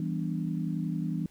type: chord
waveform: sine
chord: E minor seventh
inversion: none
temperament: equal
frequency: 164.81 / 196 / 246.9 / 293.7 Hz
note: E3 / G3 / B3 / D4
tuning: 0 / 0 / 0 / 0 cents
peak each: -31 / -35 / -37 / -37 dBFS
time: 0-1.26 s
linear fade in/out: 2 ms
effects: pink hiss -62 dBFS RMS until 1.3 s